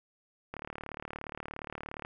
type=click train; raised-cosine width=0.5 ms; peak=-24 dBFS; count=57; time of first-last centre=0.54-2.049 s; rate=37.1 Hz; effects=none